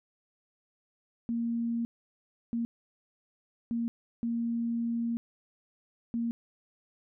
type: tone bursts at uneven times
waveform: sine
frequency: 233.1 Hz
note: A#3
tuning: in tune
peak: -28 dBFS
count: 5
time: 1.29-1.85 / 2.53-2.65 / 3.71-3.88 / 4.23-5.17 / 6.14-6.31 s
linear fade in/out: 0 ms
effects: none